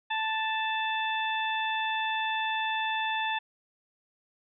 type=harmonic tone; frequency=880 Hz; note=A5; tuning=in tune; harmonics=1 / 2 / 3 / 4; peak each=-30 / -33 / -35 / -36 dBFS; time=0.1-3.39 s; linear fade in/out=10 ms; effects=none